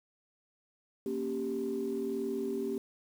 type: chord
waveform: sine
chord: G diminished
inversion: first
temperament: equal with one note detuned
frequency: 233.1 / 274.6 / 392 Hz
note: Bb3 / Db4 / G4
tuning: 0 / -16 / 0 cents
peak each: -37 / -37 / -33 dBFS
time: 1.06-2.78 s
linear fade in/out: 2 ms
effects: tanh soft clip ceiling -24 dBFS + 9-bit